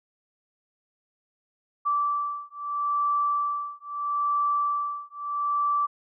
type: beating tone pair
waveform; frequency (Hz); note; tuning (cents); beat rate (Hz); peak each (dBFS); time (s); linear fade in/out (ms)
sine; 1163 / 1163.77; D6 / D6; -17 / -16; 0.77; -27; 1.85-5.87; 20
effects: none